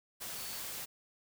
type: tone in noise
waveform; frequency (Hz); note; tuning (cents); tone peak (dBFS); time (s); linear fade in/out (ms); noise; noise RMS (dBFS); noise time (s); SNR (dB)
sine; 4473; C#8; +15; -50; 0.35-0.61; 20; white; -42; 0.2-0.86; -11
effects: none